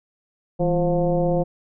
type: tone with frequency modulation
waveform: sine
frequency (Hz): 345.8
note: F4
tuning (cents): -17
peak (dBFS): -17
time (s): 0.59-1.44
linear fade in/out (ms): 20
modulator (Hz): 182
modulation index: 1.7
effects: none